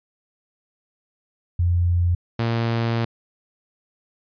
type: tone pair in turn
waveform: sine / sawtooth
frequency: 87.31 / 115.64 Hz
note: F2 / A#2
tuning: 0 / -13 cents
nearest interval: perfect fourth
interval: 487 cents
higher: second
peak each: -16 dBFS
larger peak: neither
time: 1.59-2.15 / 2.39-3.05 s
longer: second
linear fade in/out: 5 ms
effects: resampled to 11025 Hz